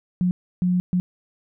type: tone bursts at uneven times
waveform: sine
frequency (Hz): 180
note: F#3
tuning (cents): -47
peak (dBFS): -17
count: 3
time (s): 0.21-0.31 / 0.62-0.8 / 0.93-1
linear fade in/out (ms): 0
effects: none